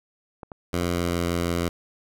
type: clicks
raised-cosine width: 1 ms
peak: -23 dBFS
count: 4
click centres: 0.432 / 0.518 / 0.818 / 1.09 s
type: tone with pitch glide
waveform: 10% pulse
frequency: 87.31 to 86.11 Hz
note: F2 to F2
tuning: 0 to -24 cents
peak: -15 dBFS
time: 0.73-1.69 s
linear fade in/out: 5 ms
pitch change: -24 cents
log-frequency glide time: 0.86-1.25 s
effects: none